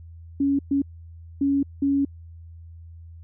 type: tone bursts at uneven times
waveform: sine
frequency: 278.8 Hz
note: C#4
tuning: 10 cents sharp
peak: -18 dBFS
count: 4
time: 0.4-0.59 / 0.71-0.82 / 1.41-1.63 / 1.82-2.05 s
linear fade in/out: 5 ms
effects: added 83 Hz sine -40 dBFS peak until 3.23 s

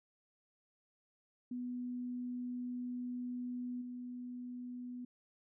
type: tone with level steps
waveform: sine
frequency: 246.9 Hz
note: B3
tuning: in tune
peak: -38 / -42 dBFS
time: 1.51-5.05 s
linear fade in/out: 5 ms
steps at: 3.81 s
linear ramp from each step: 10 ms
effects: none

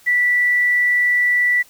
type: tone with quantisation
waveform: sine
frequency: 1963 Hz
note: B6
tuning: 11 cents flat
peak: -13 dBFS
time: 0.06-1.63 s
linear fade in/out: 20 ms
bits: 7
effects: white hiss -50 dBFS RMS until 1.69 s

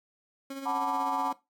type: tone with tremolo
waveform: 30% pulse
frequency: 272.6 Hz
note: C#4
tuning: 29 cents flat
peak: -32 dBFS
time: 0.5-1.33 s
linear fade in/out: 5 ms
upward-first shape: sine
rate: 16 Hz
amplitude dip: 45%
type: chord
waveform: sine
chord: B minor seventh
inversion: second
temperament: equal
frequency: 740 / 880 / 987.8 / 1174.7 Hz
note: F#5 / A5 / B5 / D6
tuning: 0 / 0 / 0 / 0 cents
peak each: -33 / -32 / -33 / -35 dBFS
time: 0.65-1.33 s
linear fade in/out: 20 ms
effects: noise-tail reverb RT60 0.2 s tail -17 dB re dry

